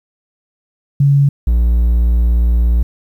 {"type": "tone pair in turn", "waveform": ["sine", "triangle"], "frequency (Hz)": [140.7, 58.58], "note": ["C#3", "A#1"], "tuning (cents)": [26, 9], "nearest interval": "octave + minor third", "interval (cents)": 1517, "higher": "first", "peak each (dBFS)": -7, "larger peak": "neither", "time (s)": [[1, 1.29], [1.47, 2.83]], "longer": "second", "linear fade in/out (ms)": 5, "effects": ["8-bit"]}